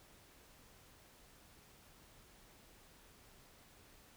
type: silence
effects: pink hiss -63 dBFS RMS until 4.16 s